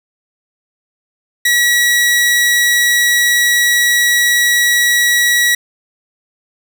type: tone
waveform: sawtooth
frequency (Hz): 1927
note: B6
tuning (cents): -43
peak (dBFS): -6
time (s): 1.45-5.55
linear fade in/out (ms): 5
effects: none